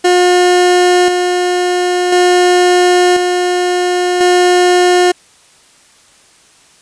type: tone with tremolo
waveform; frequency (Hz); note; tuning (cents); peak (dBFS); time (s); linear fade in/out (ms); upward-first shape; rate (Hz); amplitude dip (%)
30% pulse; 358.4; F4; +45; -4; 0.04-5.12; 10; square; 0.48; 40
effects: white hiss -46 dBFS RMS until 6.81 s + resampled to 22050 Hz